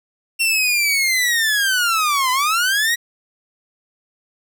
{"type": "linear two-way sweep", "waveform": "sawtooth", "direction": "down then up", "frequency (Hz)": [2736, 996, 1932], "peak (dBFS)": -12, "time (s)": [0.39, 2.96], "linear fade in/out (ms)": 20, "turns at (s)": 2.31, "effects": []}